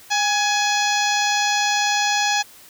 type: harmonic tone with a mistuned harmonic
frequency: 840 Hz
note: G#5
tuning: 19 cents sharp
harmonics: 1 / 2 / 3 / 4 / 5 / 6 / 7 / 8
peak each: -21 / -24 / -26 / -27 / -28 / -29 / -29 / -30 dBFS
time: 0.1-2.43 s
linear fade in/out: 20 ms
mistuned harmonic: 1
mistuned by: -45 cents
effects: white hiss -46 dBFS RMS until 2.69 s